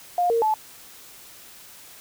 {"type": "tone with pitch steps", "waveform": "sine", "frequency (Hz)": [708, 461.5, 866], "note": ["F5", "A#4", "A5"], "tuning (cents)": [23, -17, -28], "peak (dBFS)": -18, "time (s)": [0.18, 0.54], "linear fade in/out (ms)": 2, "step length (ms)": 120, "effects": ["white hiss -46 dBFS RMS until 2 s"]}